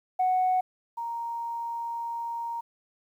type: tone pair in turn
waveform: sine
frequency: 740 / 932.3 Hz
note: F#5 / A#5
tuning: 0 / 0 cents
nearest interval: major third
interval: 400 cents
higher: second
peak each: -20 / -30 dBFS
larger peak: first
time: 0.19-0.61 / 0.97-2.61 s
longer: second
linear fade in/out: 10 ms
effects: tanh soft clip ceiling -18 dBFS + 10-bit